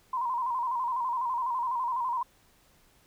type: tone with vibrato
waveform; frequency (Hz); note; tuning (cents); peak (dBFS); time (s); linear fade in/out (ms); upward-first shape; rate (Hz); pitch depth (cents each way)
sine; 987.8; B5; 0; -27; 0.13-2.23; 5; square; 12; 76
effects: pink hiss -63 dBFS RMS until 3.06 s